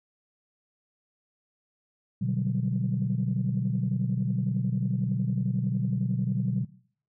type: chord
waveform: sine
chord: G major seventh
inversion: first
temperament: equal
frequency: 123.47 / 146.83 / 185 / 196 Hz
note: B2 / D3 / F#3 / G3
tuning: 0 / 0 / 0 / 0 cents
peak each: -28 / -31 / -28 / -33 dBFS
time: 2.21-6.65 s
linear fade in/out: 10 ms
effects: noise-tail reverb RT60 0.5 s tail -18 dB re dry + tanh soft clip ceiling -16 dBFS